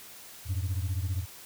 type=beating tone pair; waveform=sine; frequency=87.31 / 102.31 Hz; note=F2 / G#2; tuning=0 / -25 cents; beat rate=15 Hz; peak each=-28 / -30 dBFS; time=0.45-1.26 s; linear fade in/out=50 ms; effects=tanh soft clip ceiling -25 dBFS + white hiss -48 dBFS RMS until 1.45 s